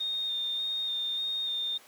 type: tone with vibrato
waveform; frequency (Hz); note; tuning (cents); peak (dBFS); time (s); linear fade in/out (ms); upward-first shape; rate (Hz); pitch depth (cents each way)
sine; 3663; A#7; -31; -29; 0-1.78; 10; square; 1.7; 15
effects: pink hiss -54 dBFS RMS until 1.87 s + high-pass 400 Hz 12 dB/octave